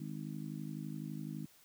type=harmonic tone; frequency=51.91 Hz; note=G#1; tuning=in tune; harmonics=3 / 4 / 5 / 6; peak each=-43 / -45 / -47 / -49 dBFS; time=0-1.46 s; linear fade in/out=5 ms; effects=white hiss -64 dBFS RMS until 1.64 s